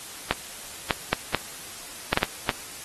clicks, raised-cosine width 0.3 ms, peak -4 dBFS, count 8, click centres 0.31 / 0.908 / 1.13 / 1.347 / 2.13 / 2.174 / 2.231 / 2.492 s, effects white hiss -40 dBFS RMS until 2.84 s + AAC 32 kbps

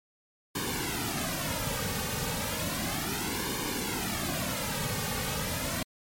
pink noise with flanger, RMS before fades -32 dBFS, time 0.55-5.83 s, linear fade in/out 5 ms, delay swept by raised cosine 1.5 to 3 ms, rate 0.33 Hz, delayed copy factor -0.8, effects MP3 64 kbps

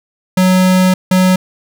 square tone bursts at uneven times, 185 Hz, F#3, in tune, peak -8 dBFS, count 2, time 0.37-0.94 / 1.11-1.36 s, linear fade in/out 5 ms, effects none

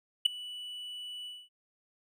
triangle tone with ADSR envelope, 2960 Hz, F#7, in tune, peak -15 dBFS, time 0.25-1.49 s, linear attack 10 ms, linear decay 6 ms, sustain -23 dB, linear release 230 ms, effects none

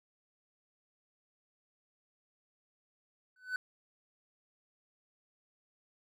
triangle tone with exponential growth, 1504 Hz, F#6, 28 cents sharp, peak -27 dBFS, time 3.36-3.56 s, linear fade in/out 2 ms, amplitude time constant 42 ms, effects none

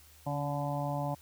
harmonic tone with a mistuned harmonic, 144.4 Hz, D3, 29 cents flat, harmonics 1 / 2 / 4 / 5 / 6 / 7, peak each -34 / -40 / -38 / -39 / -39 / -44 dBFS, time 0.26-1.15 s, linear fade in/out 10 ms, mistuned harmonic 2, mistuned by -43 cents, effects added 76 Hz sine -59 dBFS peak until 1.21 s + white hiss -59 dBFS RMS until 1.21 s

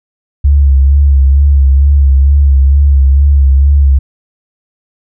sine tone with vibrato, 69.3 Hz, C#2, in tune, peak -3 dBFS, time 0.44-3.99 s, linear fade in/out 10 ms, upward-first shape sine, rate 2.2 Hz, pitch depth 51 cents each way, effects none

